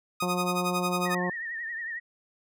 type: tone with tremolo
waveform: sawtooth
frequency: 1244.5 Hz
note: D#6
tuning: in tune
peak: -23 dBFS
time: 0.2-1.15 s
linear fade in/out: 5 ms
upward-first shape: sine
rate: 11 Hz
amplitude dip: 85%
type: harmonic tone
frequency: 179.4 Hz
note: F3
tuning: 47 cents sharp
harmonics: 1 / 2 / 3 / 4 / 5 / 6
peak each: -30 / -33 / -35 / -36 / -37 / -38 dBFS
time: 0.22-1.3 s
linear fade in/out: 5 ms
type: tone with vibrato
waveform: sine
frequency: 1843 Hz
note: A#6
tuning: 20 cents flat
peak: -32 dBFS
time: 1.05-2 s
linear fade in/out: 20 ms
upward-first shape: triangle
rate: 11 Hz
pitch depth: 86 cents each way
effects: none